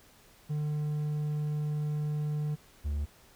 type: tone pair in turn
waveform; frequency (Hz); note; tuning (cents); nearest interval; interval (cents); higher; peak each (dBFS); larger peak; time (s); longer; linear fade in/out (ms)
triangle; 150 / 72.99; D3 / D2; +37 / -10; octave; 1247; first; -27; neither; 0.49-2.56 / 2.84-3.06; first; 20
effects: pink hiss -59 dBFS RMS until 3.35 s